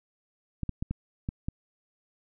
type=clicks; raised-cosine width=5 ms; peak=-18 dBFS; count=6; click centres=0.633 / 0.693 / 0.825 / 0.91 / 1.289 / 1.485 s; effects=none